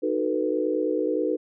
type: chord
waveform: sine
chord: B dominant seventh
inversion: first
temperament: just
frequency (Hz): 308.7 / 370.4 / 444.5 / 493.9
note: D#4 / F#4 / A4 / B4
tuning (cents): -14 / +2 / +18 / 0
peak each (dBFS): -27 / -29 / -28 / -27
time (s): 0.02-1.37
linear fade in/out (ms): 20
effects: none